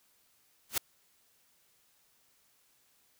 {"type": "noise with exponential growth", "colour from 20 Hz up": "white", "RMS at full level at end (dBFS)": -24, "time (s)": [0.69, 0.78], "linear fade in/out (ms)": 5, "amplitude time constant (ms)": 19, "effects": ["white hiss -69 dBFS RMS until 3.19 s"]}